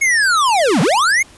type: linear two-way sweep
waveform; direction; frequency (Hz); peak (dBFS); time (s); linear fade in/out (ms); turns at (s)
square; down then up; 2217 to 138.59 to 2217; -12; 0.01-1.23; 10; 0.81
effects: pink hiss -44 dBFS RMS until 1.37 s + resampled to 24000 Hz